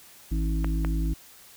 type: harmonic tone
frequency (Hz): 53.4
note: G#1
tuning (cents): +49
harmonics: 1 / 3 / 5 / 6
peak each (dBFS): -24 / -32 / -36 / -36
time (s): 0.31-1.14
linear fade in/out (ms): 10
type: clicks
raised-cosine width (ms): 0.5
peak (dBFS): -17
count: 2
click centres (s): 0.645 / 0.848
effects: white hiss -51 dBFS RMS until 1.56 s